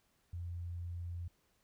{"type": "tone", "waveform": "sine", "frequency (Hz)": 86.7, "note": "F2", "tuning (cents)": -12, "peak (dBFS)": -39, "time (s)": [0.33, 1.28], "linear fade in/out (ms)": 5, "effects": ["pink hiss -75 dBFS RMS until 1.63 s"]}